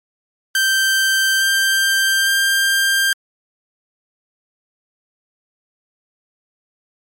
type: tone with pitch steps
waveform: sawtooth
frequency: 1563 / 1575.7 / 1588.5 Hz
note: G6 / G6 / G6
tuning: -6 / +9 / +23 cents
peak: -10 dBFS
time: 0.55-3.13 s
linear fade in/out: 2 ms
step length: 860 ms
effects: MP3 64 kbps